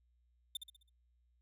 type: tone with echo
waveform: 45% pulse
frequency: 3584 Hz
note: A7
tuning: 31 cents sharp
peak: -37 dBFS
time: 0.55-0.57 s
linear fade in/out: 5 ms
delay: 65 ms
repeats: 5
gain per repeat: -7 dB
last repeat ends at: 0.895 s
effects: added 60 Hz sine -70 dBFS peak until 1.41 s